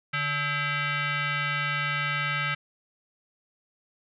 sine tone with frequency modulation, 146.83 Hz, D3, in tune, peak -25 dBFS, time 0.13-2.55 s, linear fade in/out 10 ms, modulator 724 Hz, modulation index 3.6, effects none

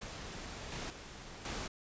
pink noise with level steps, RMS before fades -45 / -41 / -49 / -40 dBFS, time 0.01-1.68 s, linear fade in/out 10 ms, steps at 0.72 / 0.9 / 1.45 s, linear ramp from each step 2 ms, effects resampled to 16000 Hz

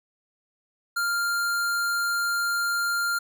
square tone, 1396.9 Hz, F6, in tune, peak -24 dBFS, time 0.96-3.19 s, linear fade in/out 10 ms, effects none

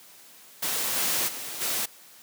white noise with level steps, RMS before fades -28 / -26 / -36 / -28 dBFS, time 0.62-1.86 s, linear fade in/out 10 ms, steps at 0.95 / 1.27 / 1.6 s, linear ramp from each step 20 ms, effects white hiss -51 dBFS RMS until 2.22 s + high-pass 150 Hz 12 dB/octave

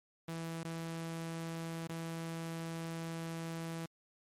sawtooth tone with dropouts, 164.81 Hz, E3, in tune, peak -35 dBFS, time 0.28-3.86 s, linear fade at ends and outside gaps 5 ms, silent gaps 0.634-0.647 / 1.874-1.892 s, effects MP3 64 kbps

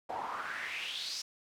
pink noise with band-pass filter sweep, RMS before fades -39 dBFS, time 0.09-1.22 s, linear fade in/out 5 ms, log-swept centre 720 to 5500 Hz, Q 4.6, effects none

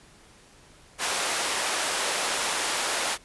pink high-pass noise, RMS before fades -27 dBFS, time 0.98-3.18 s, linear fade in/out 50 ms, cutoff 600 Hz, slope 12 dB/octave, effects pink hiss -54 dBFS RMS until 3.24 s + resampled to 24000 Hz

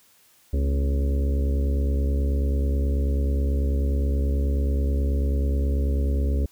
harmonic tone with a mistuned harmonic, 69.3 Hz, C#2, in tune, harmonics 1 / 2 / 3 / 4 / 5 / 6 / 7 / 8, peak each -20 / -35 / -35 / -34 / -43 / -36 / -41 / -40 dBFS, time 0.53-6.46 s, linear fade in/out 5 ms, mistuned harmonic 3, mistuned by +90 cents, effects white hiss -58 dBFS RMS until 6.51 s

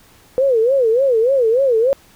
sine tone with vibrato, 493.9 Hz, B4, in tune, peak -11 dBFS, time 0.38-1.93 s, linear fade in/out 0 ms, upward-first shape sine, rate 3.4 Hz, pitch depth 200 cents each way, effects pink hiss -49 dBFS RMS until 2.15 s

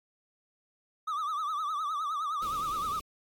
triangle tone with vibrato, 1218 Hz, D#6, 37 cents flat, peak -28 dBFS, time 1.07-3 s, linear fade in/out 10 ms, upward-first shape triangle, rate 9.7 Hz, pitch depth 140 cents each way
pink band-stop noise, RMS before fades -46 dBFS, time 2.42-3.01 s, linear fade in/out 0 ms, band 580 to 2300 Hz, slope 48 dB/octave
effects AAC 64 kbps

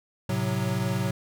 square chord, F# diminished, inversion first, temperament equal, 110 / 130.81 / 185 Hz, A2 / C3 / F#3, 0 / 0 / 0 cents, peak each -30 dBFS, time 0.29-1.11 s, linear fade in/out 5 ms, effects none

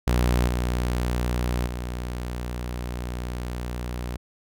sawtooth tone with level steps, 60.8 Hz, B1, 26 cents flat, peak -15 / -19 / -25 dBFS, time 0.07-4.17 s, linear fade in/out 5 ms, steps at 0.47 / 1.66 s, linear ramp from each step 10 ms, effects none

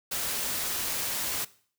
white noise, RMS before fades -31 dBFS, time 0.11-1.45 s, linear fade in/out 10 ms, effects noise-tail reverb RT60 0.5 s tail -19 dB re dry

